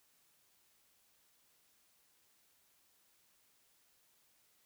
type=silence; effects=white hiss -72 dBFS RMS until 4.65 s